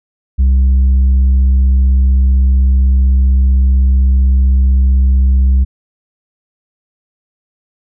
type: tone with tanh clipping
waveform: sine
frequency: 65.41 Hz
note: C2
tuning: in tune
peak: -7 dBFS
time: 0.38-5.65 s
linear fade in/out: 20 ms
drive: 3 dB
effects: none